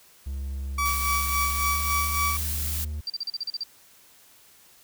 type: tone with pitch glide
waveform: triangle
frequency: 68 to 75.45 Hz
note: C#2 to D2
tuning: -33 to +47 cents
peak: -27 dBFS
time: 0.26-3.01 s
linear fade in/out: 10 ms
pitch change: +180 cents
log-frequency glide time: 1.44-2.24 s
type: tone with tremolo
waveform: 30% pulse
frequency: 1146 Hz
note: D6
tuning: 43 cents flat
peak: -20 dBFS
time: 0.78-2.37 s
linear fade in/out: 5 ms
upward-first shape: sine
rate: 3.6 Hz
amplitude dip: 55%
type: noise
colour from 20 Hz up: blue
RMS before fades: -31 dBFS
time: 0.85-2.85 s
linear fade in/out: 10 ms
type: tone bursts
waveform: sine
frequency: 4699 Hz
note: D8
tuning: in tune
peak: -27 dBFS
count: 9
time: 3.07-3.635 s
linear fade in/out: 2 ms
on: 29 ms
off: 38 ms
effects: white hiss -55 dBFS RMS until 4.83 s